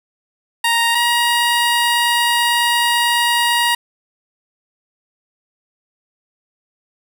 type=tone pair in turn; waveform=15% pulse; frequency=932.3 / 949.1 Hz; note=A#5 / A#5; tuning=0 / +31 cents; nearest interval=unison; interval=31 cents; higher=second; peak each=-7 dBFS; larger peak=neither; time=0.64-0.95 / 0.95-3.75 s; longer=second; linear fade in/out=5 ms; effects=none